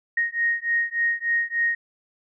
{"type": "beating tone pair", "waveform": "sine", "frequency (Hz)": [1864.7, 1868.1], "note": ["A#6", "A#6"], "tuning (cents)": [0, 3], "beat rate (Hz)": 3.4, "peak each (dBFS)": -24, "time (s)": [0.17, 1.75], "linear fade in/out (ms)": 5, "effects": []}